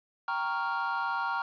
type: chord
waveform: triangle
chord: G half-diminished seventh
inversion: none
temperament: equal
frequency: 784 / 932.3 / 1108.7 / 1396.9 Hz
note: G5 / Bb5 / Db6 / F6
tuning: 0 / 0 / 0 / 0 cents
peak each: -35 / -31 / -34 / -31 dBFS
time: 0.28-1.42 s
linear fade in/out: 2 ms
effects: resampled to 11025 Hz + 9-bit